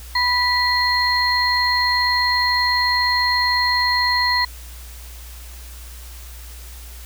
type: tone cluster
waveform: sine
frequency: 988 / 1963 / 4217 Hz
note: B5 / B6 / C8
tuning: 0 / -11 / +13 cents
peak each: -20 dBFS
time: 0.15-4.45 s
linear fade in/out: 5 ms
effects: added 60 Hz sine -35 dBFS peak until 7.05 s + white hiss -42 dBFS RMS until 7.05 s